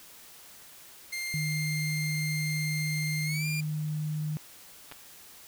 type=tone with pitch glide; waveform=sawtooth; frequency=2108 to 2394 Hz; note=C7 to D7; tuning=+12 to +33 cents; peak=-29 dBFS; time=1.12-3.61 s; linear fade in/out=10 ms; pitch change=+221 cents; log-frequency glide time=3.25-3.46 s
type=tone; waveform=sine; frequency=153.2 Hz; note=D#3; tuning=27 cents flat; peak=-29 dBFS; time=1.34-4.37 s; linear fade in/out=0 ms
type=clicks; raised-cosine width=0.3 ms; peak=-27 dBFS; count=2; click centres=4.915 / 4.922 s
effects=white hiss -51 dBFS RMS until 5.47 s